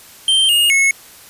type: tone with pitch steps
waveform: square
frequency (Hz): 3139 / 2848 / 2188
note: G7 / F7 / C#7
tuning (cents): +2 / +33 / -23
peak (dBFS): -11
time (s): 0.28-0.91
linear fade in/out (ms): 2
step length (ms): 210
effects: white hiss -41 dBFS RMS until 1.29 s + resampled to 32000 Hz